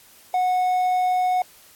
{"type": "tone", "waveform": "triangle", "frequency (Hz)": 733, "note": "F#5", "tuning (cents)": -16, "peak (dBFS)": -16, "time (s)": [0.34, 1.42], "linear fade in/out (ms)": 2, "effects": ["white hiss -51 dBFS RMS until 1.75 s", "AAC 64 kbps"]}